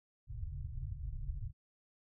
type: low-pass noise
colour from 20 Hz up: pink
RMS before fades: -41 dBFS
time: 0.27-1.53 s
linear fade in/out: 50 ms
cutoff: 140 Hz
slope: 96 dB/octave
effects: none